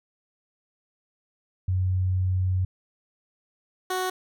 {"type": "tone pair in turn", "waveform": ["sine", "15% pulse"], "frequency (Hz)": [92.6, 370.4], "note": ["F#2", "F#4"], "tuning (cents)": [2, 2], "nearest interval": "2 octaves", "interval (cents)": 2400, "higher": "second", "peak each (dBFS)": [-21, -19], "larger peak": "second", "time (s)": [[1.68, 2.65], [3.9, 4.1]], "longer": "first", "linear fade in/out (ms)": 5, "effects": []}